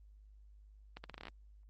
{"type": "accelerating click train", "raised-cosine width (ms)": 0.3, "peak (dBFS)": -30, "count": 10, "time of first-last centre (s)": [0.97, 1.283], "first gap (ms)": 70, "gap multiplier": 0.81, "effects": ["added 51 Hz sine -56 dBFS peak until 1.69 s", "Opus 32 kbps"]}